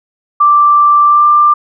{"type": "tone with pitch glide", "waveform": "sine", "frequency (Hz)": [1174.7, 1187], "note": ["D6", "D6"], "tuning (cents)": [0, 18], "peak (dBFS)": -4, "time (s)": [0.4, 1.54], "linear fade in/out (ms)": 10, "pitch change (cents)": 18, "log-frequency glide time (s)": [1.06, 1.26], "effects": []}